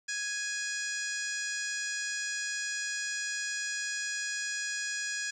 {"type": "harmonic tone with a mistuned harmonic", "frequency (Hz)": 830.6, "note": "G#5", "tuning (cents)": 0, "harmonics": [2, 3, 4, 5, 6, 7, 8, 9, 10], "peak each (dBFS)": [-35, -42, -46, -46, -42, -43, -40, -46, -50], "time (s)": [0.08, 5.31], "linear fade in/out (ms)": 10, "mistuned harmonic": 8, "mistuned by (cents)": 52, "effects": ["11-bit"]}